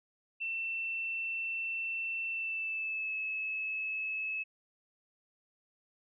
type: tone with pitch glide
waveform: sine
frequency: 2685 to 2592 Hz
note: E7 to E7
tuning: +31 to -30 cents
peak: -33 dBFS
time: 0.4-4.44 s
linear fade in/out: 20 ms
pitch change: -61 cents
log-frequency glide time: 2.3-3.15 s
effects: none